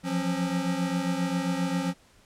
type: tone cluster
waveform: square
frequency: 172.6 / 180.1 / 270.4 Hz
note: F3 / F#3 / C#4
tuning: -20 / -46 / -43 cents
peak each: -31 dBFS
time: 0.03-1.94 s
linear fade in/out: 50 ms
effects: pink hiss -59 dBFS RMS until 2.25 s + low-pass 10000 Hz 12 dB/octave